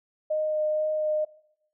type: tone with vibrato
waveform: sine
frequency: 615 Hz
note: D#5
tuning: 20 cents flat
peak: -23 dBFS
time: 0.3-1.25 s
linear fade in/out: 10 ms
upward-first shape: sine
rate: 2.1 Hz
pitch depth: 9 cents each way
effects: noise-tail reverb RT60 0.7 s tail -18 dB re dry